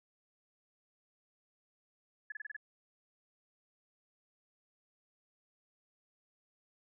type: tone bursts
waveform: sine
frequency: 1707 Hz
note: G#6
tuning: 47 cents sharp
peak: -39 dBFS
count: 6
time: 2.3-2.566 s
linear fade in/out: 5 ms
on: 21 ms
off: 28 ms
effects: none